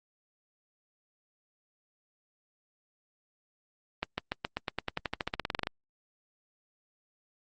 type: accelerating click train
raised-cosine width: 0.3 ms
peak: -14 dBFS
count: 21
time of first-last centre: 4.03-5.671 s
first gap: 150 ms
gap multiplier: 0.93
effects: Opus 32 kbps